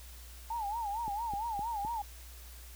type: tone with vibrato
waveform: sine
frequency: 869 Hz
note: A5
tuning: 22 cents flat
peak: -33 dBFS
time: 0.5-2.02 s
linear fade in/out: 5 ms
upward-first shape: sine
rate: 4.4 Hz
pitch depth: 150 cents each way
type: click train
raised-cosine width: 3 ms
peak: -31 dBFS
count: 4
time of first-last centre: 1.08-1.849 s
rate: 3.9 Hz
effects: added 60 Hz sine -48 dBFS peak until 2.75 s + white hiss -54 dBFS RMS until 2.75 s